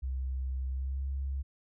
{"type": "tone with pitch glide", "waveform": "sine", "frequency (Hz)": [65.2, 67.89], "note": ["C2", "C#2"], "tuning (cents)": [-5, -35], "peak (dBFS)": -31, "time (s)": [0.02, 1.43], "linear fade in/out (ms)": 20, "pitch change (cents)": 70, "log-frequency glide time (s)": [0.69, 1.05], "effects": []}